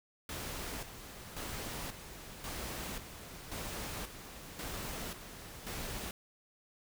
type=noise with tremolo; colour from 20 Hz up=pink; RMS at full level=-41 dBFS; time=0.29-6.11 s; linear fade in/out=2 ms; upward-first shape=square; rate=0.93 Hz; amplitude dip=60%; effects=none